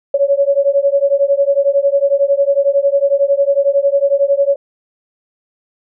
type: beating tone pair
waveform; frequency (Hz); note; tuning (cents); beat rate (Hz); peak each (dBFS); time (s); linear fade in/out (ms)
sine; 554 / 565; C#5 / C#5; -1 / +33; 11; -13; 0.14-4.56; 5
effects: none